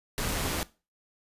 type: noise with amplitude modulation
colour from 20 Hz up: pink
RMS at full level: -29 dBFS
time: 0.18-0.63 s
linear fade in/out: 0 ms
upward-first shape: sine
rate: 168 Hz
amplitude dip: 30%
effects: noise-tail reverb RT60 0.3 s tail -19 dB re dry + resampled to 32000 Hz